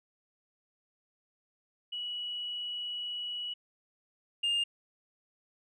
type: tone pair in turn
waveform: sine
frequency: 2931 / 2817 Hz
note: F#7 / F7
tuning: -17 / +14 cents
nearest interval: minor second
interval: 69 cents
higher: first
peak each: -34 / -24 dBFS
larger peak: second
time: 1.92-3.54 / 4.43-4.64 s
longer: first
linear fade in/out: 10 ms
effects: tanh soft clip ceiling -26 dBFS